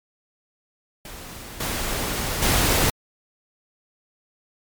pink noise with level steps, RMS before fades -38 / -26 / -19 dBFS, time 1.05-2.9 s, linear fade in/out 2 ms, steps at 1.6 / 2.42 s, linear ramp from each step 5 ms, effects MP3 96 kbps

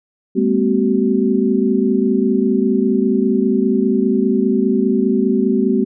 sine tone cluster, 202.6 / 227.6 / 257.5 / 379.5 Hz, G#3 / A#3 / C4 / F#4, -43 / -41 / -28 / +44 cents, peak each -18 dBFS, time 0.35-5.85 s, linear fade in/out 20 ms, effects none

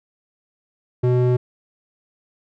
square tone with band-pass filter, 124.4 Hz, B2, 13 cents sharp, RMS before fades -17 dBFS, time 1.03-1.37 s, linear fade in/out 10 ms, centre 260 Hz, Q 3.1, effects none

